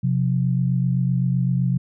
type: tone pair together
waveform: sine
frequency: 130 / 177.81 Hz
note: C3 / F3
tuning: -11 / +31 cents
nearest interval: perfect fourth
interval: 542 cents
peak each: -19 / -22 dBFS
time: 0.03-1.78 s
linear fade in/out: 10 ms
effects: none